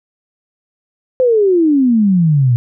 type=exponential sweep; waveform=sine; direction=down; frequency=523.3 to 116.54 Hz; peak=-8 dBFS; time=1.2-2.56 s; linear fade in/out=0 ms; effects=none